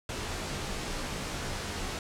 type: noise with comb filter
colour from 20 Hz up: pink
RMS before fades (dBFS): -35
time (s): 0.09-1.99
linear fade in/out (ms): 2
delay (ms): 18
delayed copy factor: -0.8
effects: low-pass 8000 Hz 12 dB/octave